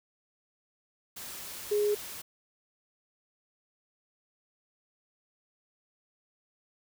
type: tone in noise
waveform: sine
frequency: 415.3 Hz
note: G#4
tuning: in tune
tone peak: -24 dBFS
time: 1.71-1.95 s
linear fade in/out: 10 ms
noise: white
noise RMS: -42 dBFS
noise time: 1.16-2.22 s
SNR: +15 dB
effects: none